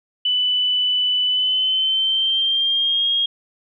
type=tone with pitch glide; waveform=sine; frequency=2988 to 3258 Hz; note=F#7 to G#7; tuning=+16 to -34 cents; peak=-16 dBFS; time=0.25-3.26 s; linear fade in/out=5 ms; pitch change=+150 cents; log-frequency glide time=1.25-3.07 s; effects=none